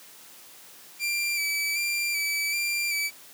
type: tone with vibrato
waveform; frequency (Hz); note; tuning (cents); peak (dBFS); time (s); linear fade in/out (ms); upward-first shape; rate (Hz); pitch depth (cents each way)
sawtooth; 2338; D7; -8; -22; 0.99-3.11; 50; square; 1.3; 27
effects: white hiss -49 dBFS RMS until 3.33 s + high-pass 150 Hz 12 dB/octave